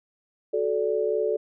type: tone cluster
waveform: sine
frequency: 371.4 / 435.6 / 580 Hz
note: F#4 / A4 / D5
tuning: +7 / -17 / -22 cents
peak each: -29 / -24 / -28 dBFS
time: 0.53-1.37 s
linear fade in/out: 10 ms
effects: none